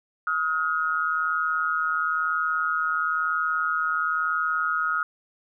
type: tone pair together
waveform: sine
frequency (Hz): 1268 / 1429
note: D#6 / F6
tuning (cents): +32 / +39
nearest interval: major second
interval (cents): 207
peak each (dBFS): -25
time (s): 0.27-5.03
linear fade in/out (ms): 2
effects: none